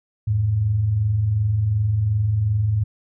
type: tone pair together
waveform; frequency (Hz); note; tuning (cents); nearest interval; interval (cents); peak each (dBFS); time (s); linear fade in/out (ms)
sine; 83.8 / 106.52; E2 / G#2; +29 / +44; major third; 415; -28 / -17; 0.27-2.84; 10
effects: none